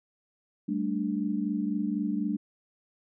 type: chord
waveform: sine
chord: G suspended second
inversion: none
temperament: equal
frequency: 196 / 220 / 293.7 Hz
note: G3 / A3 / D4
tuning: 0 / 0 / 0 cents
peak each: -31 dBFS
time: 0.68-2.37 s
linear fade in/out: 10 ms
effects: none